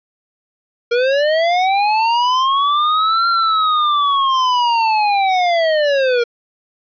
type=linear two-way sweep; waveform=square; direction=up then down; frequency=466.2 to 1381 to 466.2 Hz; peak=-13 dBFS; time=0.91-6.24 s; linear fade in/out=10 ms; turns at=3.28 s; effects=resampled to 11025 Hz + 8-bit